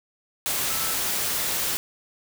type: tone in noise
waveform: sine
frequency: 1318.5 Hz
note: E6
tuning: in tune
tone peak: -36 dBFS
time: 0.7-0.94 s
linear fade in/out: 0 ms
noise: white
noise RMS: -26 dBFS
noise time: 0.46-1.77 s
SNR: -13 dB
effects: none